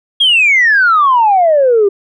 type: exponential sweep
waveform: sine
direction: down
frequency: 3322 to 388.1 Hz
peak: -5 dBFS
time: 0.2-1.89 s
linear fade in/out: 10 ms
effects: tanh soft clip ceiling -2 dBFS